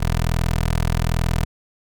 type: tone with notch filter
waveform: 15% pulse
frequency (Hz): 41.2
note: E1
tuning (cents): 0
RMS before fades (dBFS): -20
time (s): 0-1.45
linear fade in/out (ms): 10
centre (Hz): 380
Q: 1.9
effects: none